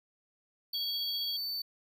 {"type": "tone", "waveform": "square", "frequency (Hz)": 4532, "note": "C#8", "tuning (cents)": 37, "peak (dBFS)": -34, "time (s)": [0.73, 1.62], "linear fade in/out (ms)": 5}
{"type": "tone with tremolo", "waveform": "sine", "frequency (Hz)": 3312, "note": "G#7", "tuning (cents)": -5, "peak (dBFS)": -34, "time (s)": [0.74, 1.37], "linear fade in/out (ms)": 10, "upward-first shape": "sine", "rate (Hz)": 15, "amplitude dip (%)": 40}
{"effects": []}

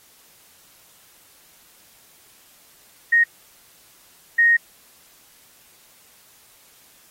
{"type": "tone bursts at uneven times", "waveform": "sine", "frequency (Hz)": 1864.7, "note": "A#6", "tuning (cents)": 0, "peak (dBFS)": -12, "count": 2, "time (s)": [[3.12, 3.24], [4.38, 4.57]], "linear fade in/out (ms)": 10, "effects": ["white hiss -53 dBFS RMS until 7.1 s", "AAC 48 kbps"]}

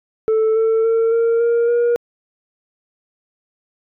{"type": "tone with pitch steps", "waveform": "sine", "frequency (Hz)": [440, 446.9, 453.9, 461.1, 468.3, 475.7], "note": ["A4", "A4", "A#4", "A#4", "A#4", "A#4"], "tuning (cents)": [0, 27, -46, -19, 8, 35], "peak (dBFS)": -10, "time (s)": [0.28, 1.96], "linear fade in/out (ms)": 0, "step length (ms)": 280, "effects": ["tanh soft clip ceiling -12 dBFS"]}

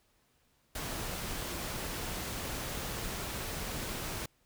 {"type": "noise", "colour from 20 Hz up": "pink", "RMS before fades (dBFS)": -38, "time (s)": [0.75, 4.26], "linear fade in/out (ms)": 5, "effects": ["pink hiss -71 dBFS RMS until 4.45 s"]}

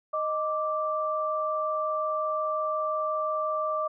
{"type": "tone pair together", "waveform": "sine", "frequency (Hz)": [621.4, 1173], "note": ["D#5", "D6"], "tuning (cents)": [-2, -2], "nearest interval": "major seventh", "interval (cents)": 1100, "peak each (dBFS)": [-29, -28], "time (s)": [0.13, 3.88], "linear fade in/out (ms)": 10, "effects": []}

